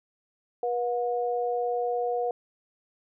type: tone pair together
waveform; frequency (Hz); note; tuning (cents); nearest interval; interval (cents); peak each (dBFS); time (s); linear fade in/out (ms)
sine; 484.3 / 721; B4 / F#5; -34 / -45; perfect fifth; 689; -27 / -29; 0.63-2.31; 2
effects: none